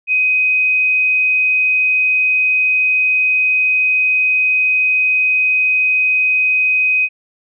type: tone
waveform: sine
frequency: 2513 Hz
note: D#7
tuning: 17 cents sharp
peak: -11 dBFS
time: 0.07-7.09 s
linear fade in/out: 50 ms
effects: none